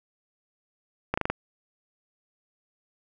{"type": "slowing click train", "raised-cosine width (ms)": 0.5, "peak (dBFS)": -10, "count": 5, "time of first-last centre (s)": [1.14, 1.3], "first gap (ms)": 35, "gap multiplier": 1.09, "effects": []}